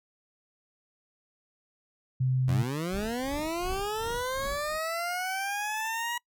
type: tone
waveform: sine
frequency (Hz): 129.2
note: C3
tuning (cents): -21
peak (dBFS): -23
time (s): 2.2-2.63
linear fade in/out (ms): 10
type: linear sweep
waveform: 20% pulse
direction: up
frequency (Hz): 81.6 to 964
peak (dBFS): -25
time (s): 2.48-6.18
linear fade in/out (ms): 5
type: noise with tremolo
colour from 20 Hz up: brown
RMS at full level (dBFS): -38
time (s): 2.9-4.79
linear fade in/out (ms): 50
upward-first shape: sine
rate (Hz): 2.7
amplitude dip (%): 85
effects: noise-tail reverb RT60 0.1 s tail -26 dB re dry